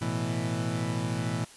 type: chord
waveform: 30% pulse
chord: A suspended second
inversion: none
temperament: equal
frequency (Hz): 110 / 123.47 / 164.81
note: A2 / B2 / E3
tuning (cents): 0 / 0 / 0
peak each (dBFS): -30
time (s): 0.01-1.45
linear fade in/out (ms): 10
effects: white hiss -51 dBFS RMS until 1.56 s + resampled to 24000 Hz